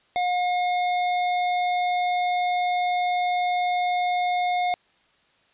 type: tone with hard clipping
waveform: sine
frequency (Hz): 718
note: F5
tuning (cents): +48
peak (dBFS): -23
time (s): 0.16-4.74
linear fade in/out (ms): 0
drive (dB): 17
effects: white hiss -62 dBFS RMS until 5.53 s + resampled to 8000 Hz